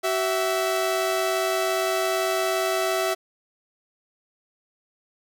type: tone pair together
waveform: sawtooth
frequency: 378.4 / 659.3 Hz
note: F#4 / E5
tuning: +39 / 0 cents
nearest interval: minor seventh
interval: 961 cents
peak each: -22 / -20 dBFS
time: 0.03-3.15 s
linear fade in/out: 20 ms
effects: none